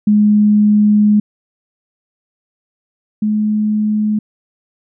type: tone pair in turn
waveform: sine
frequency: 209.3 / 212.5 Hz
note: G#3 / G#3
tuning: +14 / +40 cents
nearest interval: unison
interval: 26 cents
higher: second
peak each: -7 / -12 dBFS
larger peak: first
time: 0.07-1.2 / 3.22-4.19 s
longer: first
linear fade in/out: 5 ms
effects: none